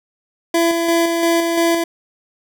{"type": "tone with tremolo", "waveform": "25% pulse", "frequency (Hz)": 335.9, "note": "E4", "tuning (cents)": 33, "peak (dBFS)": -9, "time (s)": [0.54, 1.84], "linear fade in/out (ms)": 5, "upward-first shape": "square", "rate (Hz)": 2.9, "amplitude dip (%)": 35, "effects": []}